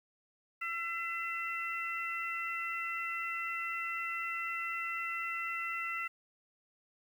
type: harmonic tone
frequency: 674 Hz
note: E5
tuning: 38 cents sharp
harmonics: 2 / 3 / 4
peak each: -39 / -38 / -40 dBFS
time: 0.61-6.08 s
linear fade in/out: 10 ms
effects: 10-bit